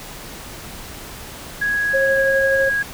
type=tone with pitch glide; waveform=sine; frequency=1661.2 to 1646.9 Hz; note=G#6 to G#6; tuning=0 to -15 cents; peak=-17 dBFS; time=1.61-2.83 s; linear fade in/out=10 ms; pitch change=-15 cents; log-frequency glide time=1.94-2.26 s
type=tone with tremolo; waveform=sine; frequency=540 Hz; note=C#5; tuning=45 cents flat; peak=-15 dBFS; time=1.93-2.7 s; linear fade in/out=20 ms; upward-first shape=triangle; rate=12 Hz; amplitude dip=30%
effects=pink hiss -35 dBFS RMS until 2.93 s